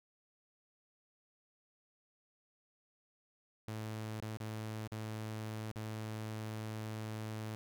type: tone with dropouts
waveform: sawtooth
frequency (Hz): 109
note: A2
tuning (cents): -16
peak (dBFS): -36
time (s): 3.68-7.55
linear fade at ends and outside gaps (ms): 0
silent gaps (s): 4.203-4.225 / 4.371-4.402 / 4.875-4.918 / 5.715-5.759
effects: none